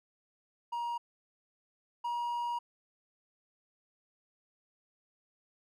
triangle tone pair in turn, 947 / 953.6 Hz, A#5 / A#5, +27 / +39 cents, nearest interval unison, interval 12 cents, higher second, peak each -31 / -30 dBFS, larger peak second, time 0.72-0.98 / 2.04-2.59 s, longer second, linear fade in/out 10 ms, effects none

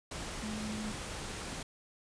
sine tone in noise, 214.5 Hz, A3, 44 cents flat, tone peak -37 dBFS, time 0.43-0.92 s, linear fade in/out 5 ms, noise pink, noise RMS -41 dBFS, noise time 0.11-1.63 s, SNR +1 dB, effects resampled to 22050 Hz

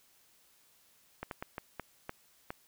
slowing click train, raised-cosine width 0.5 ms, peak -23 dBFS, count 7, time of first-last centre 1.23-2.505 s, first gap 82 ms, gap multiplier 1.38, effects white hiss -66 dBFS RMS until 2.67 s

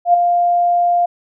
sine tone with ADSR envelope, 700 Hz, F5, 4 cents sharp, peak -5 dBFS, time 0.05-1.06 s, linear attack 89 ms, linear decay 7 ms, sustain -6 dB, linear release 9 ms, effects none

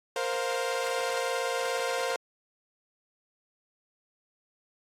sawtooth chord, Bb suspended second, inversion none, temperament equal with one note detuned, 466.2 / 523.3 / 704.5 Hz, Bb4 / C5 / F5, 0 / 0 / +15 cents, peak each -29 / -27 / -31 dBFS, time 0.16-2.16 s, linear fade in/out 2 ms, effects low-pass 10000 Hz 12 dB/octave + AAC 48 kbps

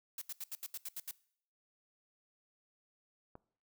blue noise bursts, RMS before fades -42 dBFS, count 9, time 0.18-1.111 s, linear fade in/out 2 ms, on 35 ms, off 77 ms
click, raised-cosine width 1 ms, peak -36 dBFS, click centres 3.354 s
effects noise-tail reverb RT60 0.6 s tail -21 dB re dry

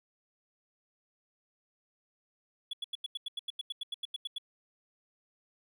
triangle tone bursts, 3391 Hz, G#7, 35 cents sharp, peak -32 dBFS, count 16, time 2.71-4.383 s, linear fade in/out 5 ms, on 23 ms, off 87 ms, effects none

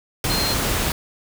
sine tone in noise, 4186 Hz, C8, in tune, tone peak -23 dBFS, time 0.3-0.54 s, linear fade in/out 2 ms, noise pink, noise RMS -22 dBFS, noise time 0.24-0.92 s, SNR -4 dB, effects none

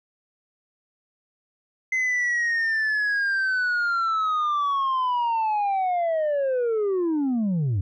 sine linear sweep, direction down, 2059 to 87.31 Hz, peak -18 dBFS, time 1.92-7.81 s, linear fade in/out 5 ms, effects tanh soft clip ceiling -20 dBFS

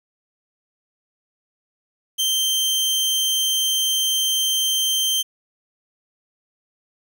sawtooth tone, 3136 Hz, G7, in tune, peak -15 dBFS, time 2.18-5.23 s, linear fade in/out 20 ms, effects 9-bit

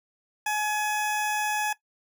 20% pulse tone, 845 Hz, G#5, 30 cents sharp, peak -20 dBFS, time 0.46-1.73 s, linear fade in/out 5 ms, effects noise-tail reverb RT60 0.1 s tail -17 dB re dry

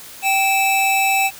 square tone pair together, 778.3 / 2618 Hz, G5 / E7, -13 / -13 cents, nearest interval octave + major sixth, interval 2100 cents, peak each -18 / -18 dBFS, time 0.22-1.31 s, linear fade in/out 50 ms, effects white hiss -38 dBFS RMS until 1.39 s

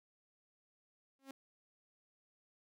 sawtooth tone with exponential growth, 270 Hz, C#4, 45 cents flat, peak -40 dBFS, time 1.19-1.31 s, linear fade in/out 1 ms, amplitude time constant 26 ms, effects none

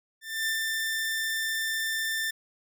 sawtooth tone with ADSR envelope, 1784 Hz, A6, 23 cents sharp, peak -22 dBFS, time 0.21-2.31 s, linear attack 260 ms, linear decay 110 ms, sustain -2 dB, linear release 9 ms, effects none

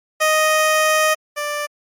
15% pulse tone pair in turn, 622.3 / 589.7 Hz, D#5 / D5, 0 / +7 cents, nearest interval minor second, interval 93 cents, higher first, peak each -7 / -15 dBFS, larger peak first, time 0.2-1.15 / 1.36-1.67 s, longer first, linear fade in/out 20 ms, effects MP3 64 kbps

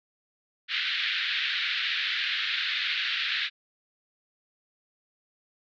white band-pass noise, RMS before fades -29 dBFS, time 0.68-3.5 s, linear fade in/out 50 ms, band 1500 to 4000 Hz, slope 48 dB/octave, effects none

